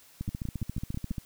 two click trains, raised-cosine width 5 ms, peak -21 / -21 dBFS, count 15 / 6, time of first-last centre 0.21-1.182 / 0.29-1.108 s, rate 14.4 / 6.11 Hz, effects white hiss -57 dBFS RMS until 1.25 s

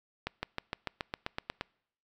accelerating click train, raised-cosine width 0.3 ms, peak -17 dBFS, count 11, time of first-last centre 0.27-1.611 s, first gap 160 ms, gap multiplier 0.96, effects noise-tail reverb RT60 0.7 s tail -26 dB re dry

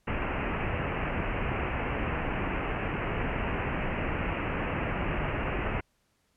pink low-pass noise, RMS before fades -31 dBFS, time 0.07-5.81 s, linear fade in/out 10 ms, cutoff 2800 Hz, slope 96 dB/octave, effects pink hiss -72 dBFS RMS until 6.36 s + low-pass 12000 Hz 12 dB/octave

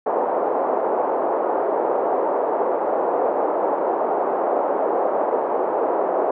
pink band-pass noise, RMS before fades -21 dBFS, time 0.06-6.31 s, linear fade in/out 5 ms, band 410 to 880 Hz, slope 24 dB/octave, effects none

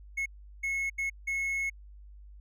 triangle tone bursts at uneven times, 2182 Hz, C#7, 28 cents flat, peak -27 dBFS, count 4, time 0.17-0.26 / 0.63-0.9 / 0.98-1.1 / 1.27-1.7 s, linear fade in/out 10 ms, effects added 50 Hz sine -47 dBFS peak until 2.4 s

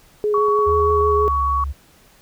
sine tone with vibrato, 418 Hz, G#4, 11 cents sharp, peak -16 dBFS, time 0.24-1.28 s, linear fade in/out 0 ms, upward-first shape sine, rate 6.3 Hz, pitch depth 15 cents each way
sine tone, 1123 Hz, C#6, 22 cents sharp, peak -17 dBFS, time 0.34-1.64 s, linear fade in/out 2 ms
click train, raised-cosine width 1 ms, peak -23 dBFS, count 7, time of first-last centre 0.38-1.009 s, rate 9.54 Hz
sine tone with pitch glide, 77.78 to 69.29 Hz, D#2 to C#2, 0 to 0 cents, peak -22 dBFS, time 0.66-1.73 s, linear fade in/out 20 ms, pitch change -200 cents, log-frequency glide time 0.93-1.42 s
effects pink hiss -52 dBFS RMS until 2.21 s

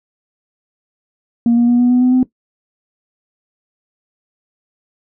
sine tone with pitch steps, 235 / 238.3 / 241.6 / 245 / 248.4 / 251.9 / 255.4 Hz, A#3 / A#3 / B3 / B3 / B3 / B3 / C4, +14 / +38 / -38 / -14 / +10 / +34 / -42 cents, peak -7 dBFS, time 1.46-2.23 s, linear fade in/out 2 ms, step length 110 ms, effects noise-tail reverb RT60 0.1 s tail -17 dB re dry + tanh soft clip ceiling -6 dBFS

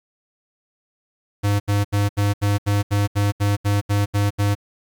square tone bursts, 101.8 Hz, G#2, 34 cents flat, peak -17 dBFS, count 13, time 1.43-4.552 s, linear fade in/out 20 ms, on 170 ms, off 76 ms, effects 9-bit

